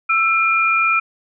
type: tone pair together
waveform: sine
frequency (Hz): 1332.2 / 2404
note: E6 / D7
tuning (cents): +18 / +40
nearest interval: minor seventh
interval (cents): 1022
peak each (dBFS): -16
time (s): 0.09-1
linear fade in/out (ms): 10
effects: none